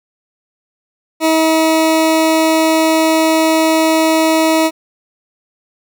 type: tone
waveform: 20% pulse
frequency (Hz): 320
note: D#4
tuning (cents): +49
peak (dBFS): -5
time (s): 1.2-4.71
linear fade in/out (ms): 50
effects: none